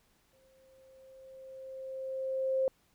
sine tone with exponential growth, 528 Hz, C5, 16 cents sharp, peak -25 dBFS, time 0.33-2.68 s, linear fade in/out 1 ms, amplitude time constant 510 ms, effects pink hiss -70 dBFS RMS until 2.94 s

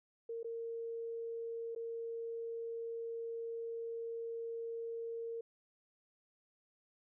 sine tone with dropouts, 460.4 Hz, A#4, 22 cents flat, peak -39 dBFS, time 0.29-5.41 s, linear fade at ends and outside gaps 5 ms, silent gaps 0.431-0.444 / 1.75-1.76 s, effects none

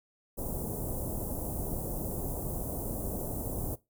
pink band-stop noise, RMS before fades -35 dBFS, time 0.37-3.76 s, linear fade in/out 20 ms, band 710 to 9900 Hz, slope 24 dB/octave, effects noise-tail reverb RT60 0.2 s tail -18 dB re dry

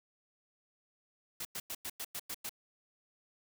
white noise bursts, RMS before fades -40 dBFS, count 8, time 1.4-2.494 s, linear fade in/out 5 ms, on 51 ms, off 98 ms, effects none

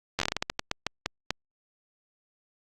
slowing click train, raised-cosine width 0.2 ms, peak -9 dBFS, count 15, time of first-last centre 0.19-1.306 s, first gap 11 ms, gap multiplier 1.27, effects Opus 48 kbps

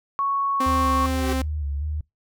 sine tone with pitch glide, 1109 to 1102 Hz, C#6 to C#6, 0 to -11 cents, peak -20 dBFS, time 0.19-1.06 s, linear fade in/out 0 ms, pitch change -11 cents, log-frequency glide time 0.53-0.7 s
sawtooth tone, 261.6 Hz, C4, in tune, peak -20 dBFS, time 0.6-1.42 s, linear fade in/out 5 ms
sine tone with vibrato, 73.42 Hz, D2, in tune, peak -24 dBFS, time 0.66-2.01 s, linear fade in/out 5 ms, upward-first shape square, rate 2.6 Hz, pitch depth 59 cents each way
sawtooth tone with exponential growth, 383.1 Hz, G4, 40 cents flat, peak -21 dBFS, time 0.91-1.33 s, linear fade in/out 2 ms, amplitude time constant 91 ms
effects noise-tail reverb RT60 0.2 s tail -25 dB re dry

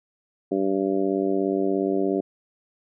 harmonic tone, 97 Hz, G2, 18 cents flat, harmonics 2 / 3 / 4 / 5 / 6 / 7, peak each -30 / -25 / -24 / -33 / -32 / -33 dBFS, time 0.51-2.21 s, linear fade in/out 10 ms, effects none

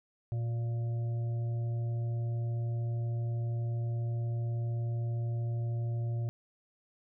harmonic tone with a mistuned harmonic, 116.54 Hz, A#2, in tune, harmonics 1 / 3 / 5 / 6, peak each -30 / -49 / -51 / -54 dBFS, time 0.32-6.29 s, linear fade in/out 0 ms, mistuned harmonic 3, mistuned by +42 cents, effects none

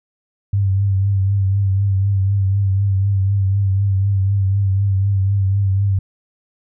sine tone with vibrato, 98 Hz, G2, in tune, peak -13 dBFS, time 0.53-5.99 s, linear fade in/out 5 ms, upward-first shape triangle, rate 4 Hz, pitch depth 53 cents each way, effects none

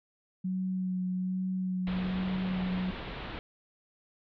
sine tone with vibrato, 185 Hz, F#3, in tune, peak -29 dBFS, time 0.44-2.91 s, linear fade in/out 10 ms, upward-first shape sine, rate 1.2 Hz, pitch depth 15 cents each way
pink low-pass noise, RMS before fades -40 dBFS, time 1.87-3.39 s, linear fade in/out 0 ms, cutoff 3900 Hz, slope 48 dB/octave
effects none

